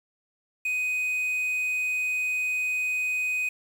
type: tone with quantisation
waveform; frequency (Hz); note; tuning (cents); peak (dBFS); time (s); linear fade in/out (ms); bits
triangle; 2500; D#7; +8; -23; 0.65-3.49; 5; 8
effects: none